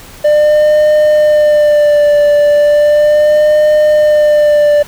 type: tone with vibrato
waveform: triangle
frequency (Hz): 596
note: D5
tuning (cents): +25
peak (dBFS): -3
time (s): 0.24-4.83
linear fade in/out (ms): 10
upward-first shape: sine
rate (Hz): 0.36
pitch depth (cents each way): 29
effects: pink hiss -34 dBFS RMS until 4.87 s